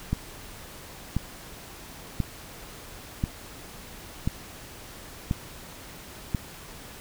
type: click train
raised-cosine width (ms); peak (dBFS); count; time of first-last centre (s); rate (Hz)
5; -12; 7; 0.13-6.348; 0.965
effects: pink hiss -44 dBFS RMS until 7 s